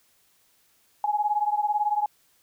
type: beating tone pair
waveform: sine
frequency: 830.6 / 848.6 Hz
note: G#5 / G#5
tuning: 0 / +37 cents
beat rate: 18 Hz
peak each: -24 / -26 dBFS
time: 1.04-2.06 s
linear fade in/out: 2 ms
effects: white hiss -64 dBFS RMS until 2.42 s